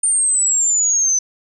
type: exponential sweep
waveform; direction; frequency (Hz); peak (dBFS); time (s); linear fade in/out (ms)
sine; down; 9020 to 6060; -13; 0.03-1.19; 5
effects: none